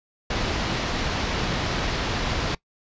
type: low-pass noise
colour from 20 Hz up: pink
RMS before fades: -26 dBFS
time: 0.3-2.55 s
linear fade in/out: 5 ms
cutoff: 5400 Hz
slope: 24 dB/octave
effects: noise-tail reverb RT60 0.1 s tail -22 dB re dry + resampled to 16000 Hz